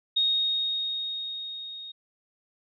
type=tone with level ramp; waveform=sine; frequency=3729 Hz; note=A#7; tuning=in tune; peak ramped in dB=-20 to -38 dBFS; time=0.16-1.92 s; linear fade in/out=10 ms; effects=none